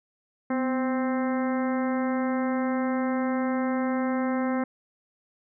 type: harmonic tone with a mistuned harmonic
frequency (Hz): 261.6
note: C4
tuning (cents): 0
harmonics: 1 / 2 / 3 / 4 / 5 / 6 / 7 / 8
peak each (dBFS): -25 / -31 / -35 / -37 / -39 / -41 / -42 / -43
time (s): 0.5-4.64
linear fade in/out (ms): 5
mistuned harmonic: 1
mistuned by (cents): -54
effects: none